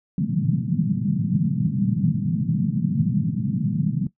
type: band-pass noise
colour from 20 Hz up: white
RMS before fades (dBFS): -22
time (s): 0.18-4.07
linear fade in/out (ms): 2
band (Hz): 120 to 210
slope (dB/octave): 48
effects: noise-tail reverb RT60 0.1 s tail -17 dB re dry